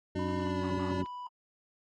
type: harmonic tone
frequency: 92.4 Hz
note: F#2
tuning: 2 cents flat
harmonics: 1 / 2 / 3 / 4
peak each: -37 / -37 / -37 / -37 dBFS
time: 0.15-1.04 s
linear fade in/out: 5 ms
type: tone with pitch glide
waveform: 25% pulse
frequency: 302.9 to 289.2 Hz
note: D#4 to D4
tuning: -46 to -27 cents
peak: -33 dBFS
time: 0.15-1.02 s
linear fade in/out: 10 ms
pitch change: -81 cents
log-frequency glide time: 0.36-0.63 s
type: tone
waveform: triangle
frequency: 987.8 Hz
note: B5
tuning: in tune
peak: -37 dBFS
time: 0.19-1.27 s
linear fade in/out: 2 ms
type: clicks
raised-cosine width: 0.2 ms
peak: -35 dBFS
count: 2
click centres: 1.007 / 1.06 s
effects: low-pass 5000 Hz 12 dB/octave + AAC 32 kbps